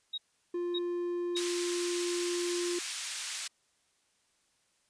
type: tone bursts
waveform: sine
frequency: 3790 Hz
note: A#7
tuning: 28 cents sharp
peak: -33 dBFS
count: 3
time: 0.13-1.4 s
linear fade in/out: 10 ms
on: 50 ms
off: 560 ms
type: tone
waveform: triangle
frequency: 350 Hz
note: F4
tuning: 4 cents sharp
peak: -29 dBFS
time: 0.54-2.79 s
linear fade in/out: 5 ms
type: band-pass noise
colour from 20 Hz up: white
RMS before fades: -38 dBFS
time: 1.36-3.48 s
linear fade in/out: 10 ms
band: 1700 to 8400 Hz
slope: 12 dB/octave
effects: white hiss -72 dBFS RMS until 4.89 s + resampled to 22050 Hz